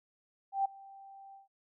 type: tone with ADSR envelope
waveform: sine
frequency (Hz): 784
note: G5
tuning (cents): 0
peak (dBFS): -25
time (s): 0.52-1.48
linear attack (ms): 130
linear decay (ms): 10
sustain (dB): -24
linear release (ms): 140
effects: none